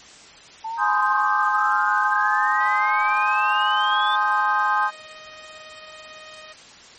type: exponential sweep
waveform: sine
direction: up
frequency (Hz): 880 to 3561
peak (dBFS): -26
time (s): 0.64-4.16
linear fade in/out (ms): 10
type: chord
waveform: sine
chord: Ab major seventh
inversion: none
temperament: equal with one note detuned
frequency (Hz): 841.2 / 1046.5 / 1244.5 / 1568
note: Ab5 / C6 / Eb6 / G6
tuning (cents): +22 / 0 / 0 / 0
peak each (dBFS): -23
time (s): 0.77-4.91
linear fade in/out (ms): 50
type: tone with tremolo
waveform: 10% pulse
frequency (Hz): 622.3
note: D#5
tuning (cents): 0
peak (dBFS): -30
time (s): 2.6-6.53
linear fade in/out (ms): 5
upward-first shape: triangle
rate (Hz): 18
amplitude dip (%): 35
effects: white hiss -45 dBFS RMS until 6.98 s + MP3 32 kbps